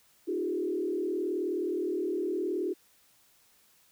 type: tone with frequency modulation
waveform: sine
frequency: 360 Hz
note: F#4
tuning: 47 cents flat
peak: -28 dBFS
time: 0.27-2.74 s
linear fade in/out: 20 ms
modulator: 39.2 Hz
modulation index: 1.3
effects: white hiss -64 dBFS RMS until 3.91 s